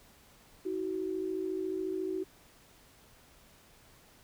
sine tone pair together, 321.2 / 375.3 Hz, E4 / F#4, -45 / +25 cents, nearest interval minor third, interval 270 cents, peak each -37 / -33 dBFS, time 0.65-2.24 s, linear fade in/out 10 ms, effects pink hiss -60 dBFS RMS until 4.23 s

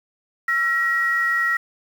sine tone pair together, 1352.7 / 1902 Hz, E6 / A#6, +44 / +34 cents, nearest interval tritone, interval 590 cents, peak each -23 / -18 dBFS, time 0.48-1.57 s, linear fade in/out 5 ms, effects tanh soft clip ceiling -10 dBFS + 7-bit

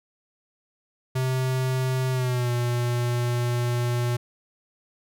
square tone with pitch glide, 129.7 to 121.01 Hz, C3 to B2, -15 to -35 cents, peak -23 dBFS, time 1.15-4.17 s, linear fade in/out 10 ms, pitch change -120 cents, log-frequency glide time 2.11-2.51 s, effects none

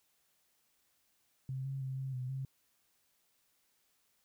sine tone with pitch steps, 132.1 / 135.7 / 132.2 / 133.5 / 126.9 / 133.6 Hz, C3 / C#3 / C3 / C3 / B2 / C3, +17 / -36 / +18 / +35 / +47 / +36 cents, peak -36 dBFS, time 1.49-2.45 s, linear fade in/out 2 ms, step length 160 ms, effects white hiss -75 dBFS RMS until 4.24 s

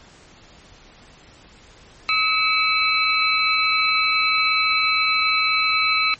sine tone cluster, 1279 / 2266 / 2616 / 4046 Hz, D#6 / C#7 / E7 / B7, +47 / +37 / -14 / +41 cents, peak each -22 dBFS, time 2.09-6.14 s, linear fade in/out 0 ms, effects pink hiss -48 dBFS RMS until 6.19 s + MP3 32 kbps

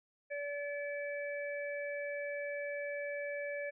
harmonic tone, 575 Hz, D5, 37 cents flat, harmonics 1 / 3 / 4, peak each -38 / -44 / -45 dBFS, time 0.3-3.71 s, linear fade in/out 20 ms, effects none

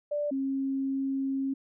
sine tone pair in turn, 587.3 / 270.2 Hz, D5 / C#4, 0 / -44 cents, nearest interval octave + minor second, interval 1344 cents, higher first, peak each -27 dBFS, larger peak neither, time 0.11-0.31 / 0.31-1.54 s, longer second, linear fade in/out 10 ms, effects none

